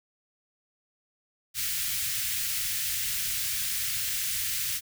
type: band-stop noise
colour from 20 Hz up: white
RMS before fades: -30 dBFS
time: 1.54-4.81 s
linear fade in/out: 50 ms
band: 140 to 1700 Hz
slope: 24 dB/octave
effects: none